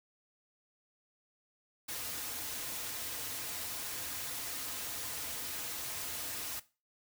white noise with comb filter, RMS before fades -40 dBFS, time 1.88-6.6 s, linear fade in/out 10 ms, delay 5.2 ms, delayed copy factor -0.55, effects noise-tail reverb RT60 0.3 s tail -17 dB re dry

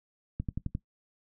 click train, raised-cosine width 5 ms, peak -20 dBFS, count 5, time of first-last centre 0.4-0.751 s, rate 11.4 Hz, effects noise-tail reverb RT60 0.1 s tail -17 dB re dry

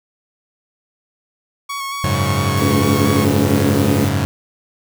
sawtooth tone with vibrato, 1110 Hz, C#6, 2 cents sharp, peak -19 dBFS, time 1.69-3.25 s, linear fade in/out 10 ms, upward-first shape square, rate 4.4 Hz, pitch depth 19 cents each way
sawtooth chord, F# suspended second, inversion none, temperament equal, 92.5 / 103.83 / 138.59 Hz, F#2 / G#2 / C#3, 0 / 0 / 0 cents, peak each -16 dBFS, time 2.04-4.25 s, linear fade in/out 0 ms
white noise, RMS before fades -32 dBFS, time 2.57-4.09 s, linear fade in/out 5 ms
harmonic tone, 71.3 Hz, C#2, 49 cents sharp, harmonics 3 / 4 / 5 / 6 / 7, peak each -20 / -19 / -26 / -25 / -25 dBFS, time 2.61-4.05 s, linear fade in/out 5 ms
effects none

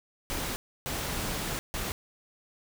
pink noise bursts at uneven times, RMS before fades -33 dBFS, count 3, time 0.3-0.56 / 0.86-1.59 / 1.74-1.92 s, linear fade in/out 0 ms, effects none

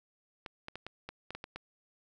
clicks, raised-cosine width 0.3 ms, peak -25 dBFS, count 9, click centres 0.462 / 0.684 / 0.756 / 0.866 / 1.09 / 1.306 / 1.35 / 1.441 / 1.56 s, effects none

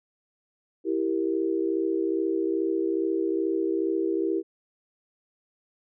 sine chord, E diminished, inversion none, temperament equal, 329.6 / 392 / 466.2 Hz, E4 / G4 / Bb4, 0 / 0 / 0 cents, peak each -26 / -27 / -32 dBFS, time 0.84-4.43 s, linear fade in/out 50 ms, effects none

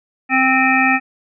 harmonic tone with a mistuned harmonic, 262.1 Hz, C4, 3 cents sharp, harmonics 1 / 3 / 5 / 7 / 9 / 10, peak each -18 / -18 / -21 / -17 / -19 / -20 dBFS, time 0.29-1 s, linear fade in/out 50 ms, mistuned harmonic 10, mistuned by -50 cents, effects none

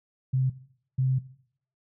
sine tone bursts at uneven times, 130.81 Hz, C3, in tune, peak -21 dBFS, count 2, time 0.33-0.5 / 0.98-1.19 s, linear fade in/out 10 ms, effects noise-tail reverb RT60 0.6 s tail -17 dB re dry

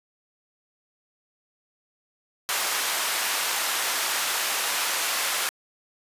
pink high-pass noise, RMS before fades -26 dBFS, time 2.49-5.49 s, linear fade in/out 0 ms, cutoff 970 Hz, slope 12 dB/octave, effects resampled to 32000 Hz

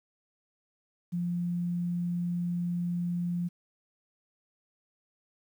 sine tone, 174.61 Hz, F3, in tune, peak -28 dBFS, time 1.12-3.49 s, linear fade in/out 20 ms, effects 10-bit

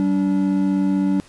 triangle tone pair together, 192.11 / 288.1 Hz, G3 / D4, -35 / -33 cents, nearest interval perfect fifth, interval 702 cents, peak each -17 dBFS, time 0-1.2 s, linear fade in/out 0 ms, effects pink hiss -49 dBFS RMS until 1.28 s + resampled to 24000 Hz

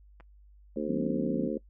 clicks, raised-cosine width 0.5 ms, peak -38 dBFS, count 2, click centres 0.201 / 0.207 s
harmonic tone, 75.4 Hz, D2, 46 cents sharp, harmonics 3 / 4 / 5 / 6 / 7, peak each -34 / -35 / -36 / -37 / -37 dBFS, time 0.76-1.58 s, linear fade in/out 5 ms
sine chord, C# half-diminished seventh, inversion first, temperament equal, 164.81 / 196 / 246.9 / 277.2 Hz, E3 / G3 / B3 / C#4, 0 / 0 / 0 / 0 cents, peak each -37 / -37 / -34 / -35 dBFS, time 0.87-1.49 s, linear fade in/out 20 ms
effects noise-tail reverb RT60 0.1 s tail -21 dB re dry + added 50 Hz sine -53 dBFS peak until 1.69 s

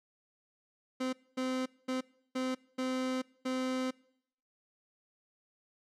30% pulse tone bursts at uneven times, 257.9 Hz, C4, 25 cents flat, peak -29 dBFS, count 6, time 1-1.13 / 1.37-1.66 / 1.88-2.01 / 2.35-2.55 / 2.78-3.22 / 3.45-3.91 s, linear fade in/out 10 ms, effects noise-tail reverb RT60 0.7 s tail -23 dB re dry + low-pass 7000 Hz 12 dB/octave

